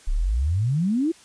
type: exponential sweep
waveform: sine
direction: up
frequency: 30.16 to 346.3 Hz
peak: -19 dBFS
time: 0.07-1.12 s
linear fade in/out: 10 ms
effects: white hiss -51 dBFS RMS until 1.24 s + resampled to 22050 Hz